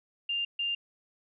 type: tone bursts at uneven times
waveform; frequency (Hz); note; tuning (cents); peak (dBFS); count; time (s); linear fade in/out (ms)
sine; 2798; F7; +3; -28; 2; 0.29-0.45 / 0.59-0.75; 5
effects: none